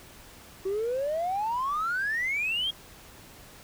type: exponential sweep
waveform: triangle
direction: up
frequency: 373.7 to 3300 Hz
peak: -23 dBFS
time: 0.65-2.71 s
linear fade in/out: 10 ms
effects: tanh soft clip ceiling -23 dBFS + pink hiss -50 dBFS RMS until 3.63 s